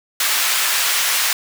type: high-pass noise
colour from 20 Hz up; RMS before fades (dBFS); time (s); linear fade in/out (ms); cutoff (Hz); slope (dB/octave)
pink; -18; 0.2-1.33; 2; 1500; 12
effects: none